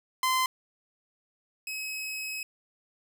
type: tone pair in turn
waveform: sawtooth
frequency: 1033 / 2557 Hz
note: C6 / D#7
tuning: -22 / +47 cents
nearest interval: octave + major third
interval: 1569 cents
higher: second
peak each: -20 / -30 dBFS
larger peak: first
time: 0.23-0.46 / 1.67-2.43 s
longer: second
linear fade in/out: 2 ms
effects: none